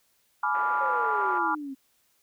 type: chord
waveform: sine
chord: G# diminished seventh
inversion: none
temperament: equal with one note detuned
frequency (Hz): 845.6 / 987.8 / 1174.7 / 1396.9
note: G#5 / B5 / D6 / F6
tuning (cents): +31 / 0 / 0 / 0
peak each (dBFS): -29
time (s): 0.43-1.55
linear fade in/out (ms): 5
type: band-pass noise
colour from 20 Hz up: pink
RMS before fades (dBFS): -41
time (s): 0.54-1.39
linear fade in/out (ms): 10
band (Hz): 430 to 1800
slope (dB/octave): 24
type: exponential sweep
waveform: sine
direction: down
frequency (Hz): 554.4 to 263.1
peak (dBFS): -33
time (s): 0.8-1.75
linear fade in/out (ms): 20
effects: white hiss -68 dBFS RMS until 2.22 s